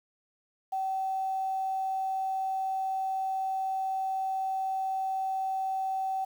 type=tone; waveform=sine; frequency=766 Hz; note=G5; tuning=40 cents flat; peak=-28 dBFS; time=0.72-6.25 s; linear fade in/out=10 ms; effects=9-bit